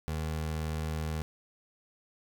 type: tone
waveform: 25% pulse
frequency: 78.4 Hz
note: D#2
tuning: 14 cents sharp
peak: -28 dBFS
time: 0.08-1.22 s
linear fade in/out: 0 ms
effects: none